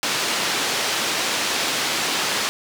white band-pass noise, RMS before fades -23 dBFS, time 0.03-2.49 s, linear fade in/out 0 ms, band 180 to 5000 Hz, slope 12 dB/octave, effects none

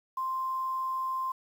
sine tone with quantisation, 1046.5 Hz, C6, in tune, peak -29 dBFS, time 0.17-1.32 s, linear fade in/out 5 ms, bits 9, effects none

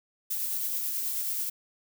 violet noise with tremolo, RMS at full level -30 dBFS, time 0.3-1.5 s, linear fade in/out 10 ms, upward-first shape sine, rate 9.3 Hz, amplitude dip 25%, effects none

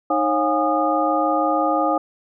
sine tone cluster, 310.3 / 545 / 712 / 818 / 1226 Hz, D#4 / C#5 / F5 / G#5 / D#6, -5 / -29 / +33 / -26 / -26 cents, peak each -23 dBFS, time 0.1-1.98 s, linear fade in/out 5 ms, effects none

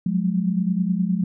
sine tone cluster, 179.4 / 188.8 / 210 Hz, F3 / F#3 / G#3, +47 / +35 / +19 cents, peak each -21 / -27 / -24 dBFS, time 0.06-1.24 s, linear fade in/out 5 ms, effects none

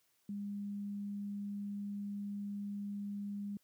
sine tone, 202.7 Hz, G#3, 42 cents flat, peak -38 dBFS, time 0.29-3.57 s, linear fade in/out 2 ms, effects white hiss -75 dBFS RMS until 3.63 s + high-pass 80 Hz 12 dB/octave

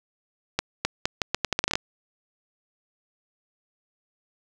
accelerating click train, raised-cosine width 0.2 ms, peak -5 dBFS, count 13, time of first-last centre 0.59-1.755 s, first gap 260 ms, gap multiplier 0.79, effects none

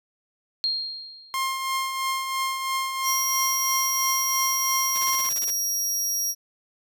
sine tone with exponential decay, 4225 Hz, C8, 16 cents sharp, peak -20 dBFS, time 0.64-1.61 s, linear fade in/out 0 ms, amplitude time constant 210 ms
sawtooth tone with tremolo, 1062 Hz, C6, 25 cents sharp, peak -19 dBFS, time 1.34-5.29 s, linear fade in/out 0 ms, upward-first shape triangle, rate 3 Hz, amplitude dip 50%
sawtooth tone, 5660 Hz, F8, 22 cents sharp, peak -21 dBFS, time 3.03-6.35 s, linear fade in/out 50 ms
white noise bursts, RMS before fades -35 dBFS, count 10, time 4.95-5.505 s, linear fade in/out 5 ms, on 33 ms, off 25 ms
effects none

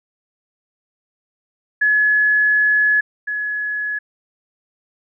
sine tone pair in turn, 1700 / 1693.4 Hz, G#6 / G#6, +40 / +33 cents, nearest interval unison, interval 7 cents, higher first, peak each -12 / -20 dBFS, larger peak first, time 1.81-3.01 / 3.27-3.99 s, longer first, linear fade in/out 10 ms, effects none

